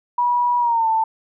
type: tone with pitch glide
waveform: sine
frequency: 970 to 889.5 Hz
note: B5 to A5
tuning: -31 to +19 cents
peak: -15 dBFS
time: 0.18-1.04 s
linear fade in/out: 5 ms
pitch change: -150 cents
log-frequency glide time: 0.59-0.88 s
effects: none